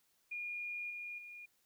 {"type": "tone with level steps", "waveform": "sine", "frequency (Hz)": 2428, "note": "D#7", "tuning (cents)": -43, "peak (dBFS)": [-39, -42, -48], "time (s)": [0.31, 1.46], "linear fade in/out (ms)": 10, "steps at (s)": [0.9, 1.18], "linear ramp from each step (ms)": 5, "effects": ["white hiss -75 dBFS RMS until 1.65 s"]}